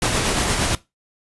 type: noise with tremolo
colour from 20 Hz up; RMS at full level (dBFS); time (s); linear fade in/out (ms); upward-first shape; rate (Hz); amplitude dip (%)
pink; -19; 0.02-0.75; 2; sine; 8.6; 30
effects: noise-tail reverb RT60 0.2 s tail -18 dB re dry + resampled to 24000 Hz